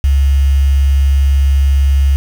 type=tone with quantisation; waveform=sine; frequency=69 Hz; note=C#2; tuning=7 cents flat; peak=-7 dBFS; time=0.04-2.16 s; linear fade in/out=0 ms; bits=5; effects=none